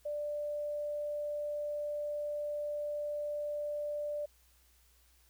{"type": "tone", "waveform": "sine", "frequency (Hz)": 590, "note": "D5", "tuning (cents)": 8, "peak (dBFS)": -34, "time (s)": [0.05, 4.26], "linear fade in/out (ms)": 10, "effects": ["added 60 Hz sine -66 dBFS peak until 5.29 s", "white hiss -68 dBFS RMS until 5.29 s"]}